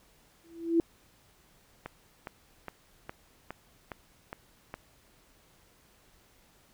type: tone with exponential growth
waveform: sine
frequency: 333.7 Hz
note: E4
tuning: 21 cents sharp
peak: -18 dBFS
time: 0.44-0.8 s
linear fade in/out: 1 ms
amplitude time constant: 77 ms
type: click train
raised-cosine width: 0.5 ms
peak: -23 dBFS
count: 8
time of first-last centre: 1.86-4.741 s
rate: 2.43 Hz
effects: pink hiss -63 dBFS RMS until 6.73 s